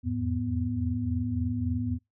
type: tone cluster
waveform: sine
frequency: 83.1 / 86.7 / 106.8 / 247 Hz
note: E2 / F2 / G#2 / B3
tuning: +15 / -12 / +49 / 0 cents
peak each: -35 / -34 / -31 / -30 dBFS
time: 0.03-1.99 s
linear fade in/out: 50 ms
effects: noise-tail reverb RT60 0.2 s tail -26 dB re dry